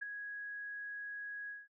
sine tone with ADSR envelope, 1661.2 Hz, G#6, in tune, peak -34 dBFS, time 0.01-1.68 s, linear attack 18 ms, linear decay 4 ms, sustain -7 dB, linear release 190 ms, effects noise-tail reverb RT60 0.1 s tail -24 dB re dry

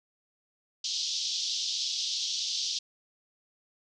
white band-pass noise, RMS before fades -32 dBFS, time 0.84-2.79 s, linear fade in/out 5 ms, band 3200 to 5900 Hz, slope 48 dB/octave, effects none

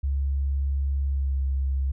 sine tone with pitch glide, 69 to 67.42 Hz, C#2 to C#2, -7 to -48 cents, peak -22 dBFS, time 0.03-1.92 s, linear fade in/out 10 ms, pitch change -41 cents, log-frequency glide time 1.06-1.39 s, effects none

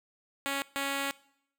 5% pulse tone bursts at uneven times, 277.2 Hz, C#4, in tune, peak -19 dBFS, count 2, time 0.46-0.62 / 0.76-1.11 s, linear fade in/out 0 ms, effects noise-tail reverb RT60 0.7 s tail -21 dB re dry

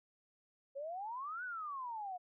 sine exponential two-way sweep, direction up then down, 535 to 1521 to 707 Hz, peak -40 dBFS, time 0.75-2.18 s, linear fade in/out 20 ms, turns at 1.44 s, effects none

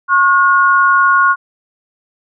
sine tone pair together, 1092.2 / 1436 Hz, C#6 / F6, -26 / +48 cents, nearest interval perfect fourth, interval 474 cents, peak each -10 dBFS, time 0.08-1.36 s, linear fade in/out 50 ms, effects none

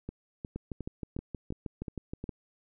two click trains, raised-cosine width 3 ms, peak -24 / -23 dBFS, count 7 / 12, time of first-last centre 0.09-2.241 / 0.56-2.292 s, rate 2.79 / 6.35 Hz, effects none

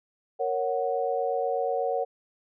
sine chord, F# major, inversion first, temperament equal, 466.2 / 554.4 / 740 Hz, A#4 / C#5 / F#5, 0 / 0 / 0 cents, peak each -29 dBFS, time 0.39-2.05 s, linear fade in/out 20 ms, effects none

